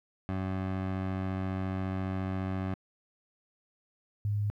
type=tone pair in turn; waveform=20% pulse / sine; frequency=94.5 / 103.48 Hz; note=F#2 / G#2; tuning=+37 / -6 cents; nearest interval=major second; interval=157 cents; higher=second; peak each=-26 / -27 dBFS; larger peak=first; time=0.29-2.74 / 4.25-4.5 s; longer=first; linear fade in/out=0 ms; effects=low-pass 2000 Hz 12 dB/octave + 11-bit